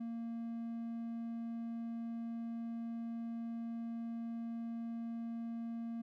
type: tone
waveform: triangle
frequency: 230.9 Hz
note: A#3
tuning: 16 cents flat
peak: -37 dBFS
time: 0-6.02 s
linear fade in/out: 10 ms
effects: none